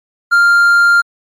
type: tone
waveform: triangle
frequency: 1396.9 Hz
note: F6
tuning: in tune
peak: -4 dBFS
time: 0.31-1.02 s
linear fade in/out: 20 ms
effects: MP3 64 kbps